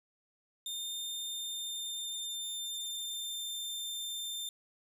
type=tone with pitch glide; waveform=sawtooth; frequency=3622 to 3587 Hz; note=A7 to A7; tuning=+49 to +33 cents; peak=-34 dBFS; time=0.66-4.49 s; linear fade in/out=2 ms; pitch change=-16 cents; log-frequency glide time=0.95-3.42 s; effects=none